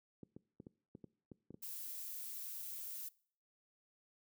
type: clicks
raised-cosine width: 3 ms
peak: -36 dBFS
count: 9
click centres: 0.232 / 0.365 / 0.601 / 0.668 / 0.951 / 1.042 / 1.317 / 1.506 / 1.543 s
type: noise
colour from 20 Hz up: violet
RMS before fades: -46 dBFS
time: 1.62-3.09 s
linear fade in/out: 10 ms
effects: noise-tail reverb RT60 0.5 s tail -22 dB re dry + high-pass 150 Hz 12 dB/octave